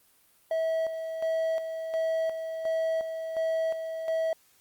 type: tone with tremolo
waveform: triangle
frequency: 648 Hz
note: E5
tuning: 30 cents flat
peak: -23 dBFS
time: 0.51-4.33 s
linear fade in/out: 2 ms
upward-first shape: square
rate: 1.4 Hz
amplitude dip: 55%
effects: white hiss -63 dBFS RMS until 4.6 s + Opus 32 kbps